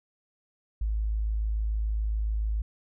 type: tone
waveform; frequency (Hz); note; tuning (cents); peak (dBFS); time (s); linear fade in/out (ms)
sine; 53.5; A1; -48; -25; 0.81-2.62; 5
effects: none